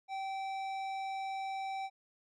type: tone with tanh clipping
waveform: triangle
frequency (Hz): 774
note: G5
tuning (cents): -22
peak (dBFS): -38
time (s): 0.08-1.9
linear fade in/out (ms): 50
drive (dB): 17
effects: none